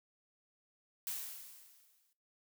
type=noise with exponential decay; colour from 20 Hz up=blue; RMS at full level=-38 dBFS; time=1.07-2.13 s; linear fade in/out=0 ms; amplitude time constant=230 ms; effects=noise-tail reverb RT60 0.3 s tail -17 dB re dry